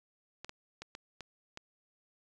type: clicks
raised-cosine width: 0.2 ms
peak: -26 dBFS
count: 6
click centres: 0.446 / 0.494 / 0.82 / 0.951 / 1.207 / 1.574 s
effects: resampled to 24000 Hz